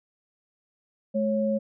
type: tone pair together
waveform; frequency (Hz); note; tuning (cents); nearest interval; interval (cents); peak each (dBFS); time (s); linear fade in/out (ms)
sine; 213.2 / 550.1; G#3 / C#5; +46 / -13; octave + major third; 1641; -25; 1.14-1.59; 20
effects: none